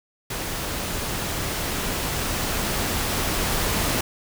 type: noise with level ramp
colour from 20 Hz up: pink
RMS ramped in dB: -29 to -23 dBFS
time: 0.3-4.01 s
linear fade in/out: 5 ms
effects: none